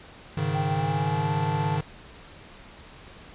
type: chord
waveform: square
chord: Ab suspended fourth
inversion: none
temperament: equal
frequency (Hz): 103.83 / 138.59 / 155.56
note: Ab2 / Db3 / Eb3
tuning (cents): 0 / 0 / 0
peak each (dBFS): -32 / -30 / -28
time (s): 0.37-1.81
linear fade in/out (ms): 5
type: tone with pitch glide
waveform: sine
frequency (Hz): 784 to 874.9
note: G5 to A5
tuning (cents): 0 to -10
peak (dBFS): -29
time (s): 0.54-1.78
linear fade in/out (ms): 20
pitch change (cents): +190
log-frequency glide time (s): 0.71-1.32
effects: pink hiss -47 dBFS RMS until 3.34 s + resampled to 8000 Hz